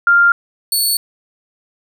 sine / 15% pulse tone pair in turn, 1396.9 / 4435 Hz, F6 / C#8, 0 / 0 cents, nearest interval octave + minor sixth, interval 2000 cents, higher second, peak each -7 dBFS, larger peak neither, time 0.07-0.32 / 0.72-0.97 s, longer neither, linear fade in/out 2 ms, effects none

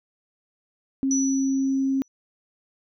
sine tone, 268.9 Hz, C4, 47 cents sharp, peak -20 dBFS, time 1.03-2.02 s, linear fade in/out 0 ms
sine tone with exponential decay, 5920 Hz, F#8, in tune, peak -22 dBFS, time 1.11-2.08 s, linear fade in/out 1 ms, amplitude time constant 210 ms
effects none

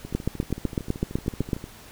two click trains, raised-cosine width 3 ms, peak -22 / -10 dBFS, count 22 / 12, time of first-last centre 0.05-1.641 / 0.15-1.532 s, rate 13.2 / 7.96 Hz, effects pink hiss -47 dBFS RMS until 1.91 s

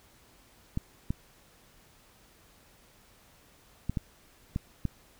clicks, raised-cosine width 5 ms, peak -17 dBFS, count 6, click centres 0.774 / 1.105 / 3.896 / 3.972 / 4.561 / 4.853 s, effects pink hiss -60 dBFS RMS until 5.19 s

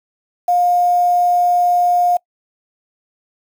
sine tone with quantisation, 709 Hz, F5, 26 cents sharp, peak -11 dBFS, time 0.48-2.17 s, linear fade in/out 5 ms, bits 6, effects noise-tail reverb RT60 0.1 s tail -25 dB re dry

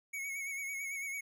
square tone with vibrato, 2216 Hz, C#7, 1 cent flat, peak -38 dBFS, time 0.13-1.21 s, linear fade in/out 10 ms, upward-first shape sine, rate 9 Hz, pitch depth 43 cents each way, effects none

